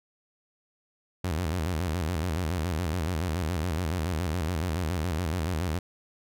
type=tone with vibrato; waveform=sawtooth; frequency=84 Hz; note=E2; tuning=33 cents sharp; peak=-23 dBFS; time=1.24-5.79 s; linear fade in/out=5 ms; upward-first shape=square; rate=7.1 Hz; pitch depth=140 cents each way; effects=none